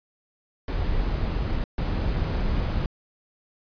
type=noise bursts at uneven times; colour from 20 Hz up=brown; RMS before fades=-25 dBFS; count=2; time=0.68-1.64 / 1.78-2.86 s; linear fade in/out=2 ms; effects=resampled to 11025 Hz